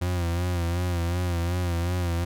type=tone with vibrato; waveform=40% pulse; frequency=87.31 Hz; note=F2; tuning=in tune; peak=-23 dBFS; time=0.01-2.25 s; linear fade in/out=10 ms; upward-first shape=sine; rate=2.7 Hz; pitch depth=55 cents each way; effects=none